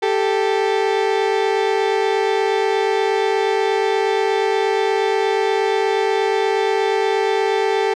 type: tone pair together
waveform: 30% pulse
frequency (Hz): 391.6 / 440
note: G4 / A4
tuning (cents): -2 / 0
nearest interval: major second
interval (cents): 202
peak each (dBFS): -16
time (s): 0.02-7.94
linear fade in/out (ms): 10
effects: low-pass 4000 Hz 12 dB/octave